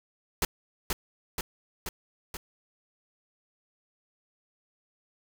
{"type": "noise with echo", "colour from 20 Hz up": "pink", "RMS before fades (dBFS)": -26, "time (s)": [0.42, 0.45], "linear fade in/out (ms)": 2, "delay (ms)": 480, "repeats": 4, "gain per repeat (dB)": -3, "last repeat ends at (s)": 2.37, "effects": []}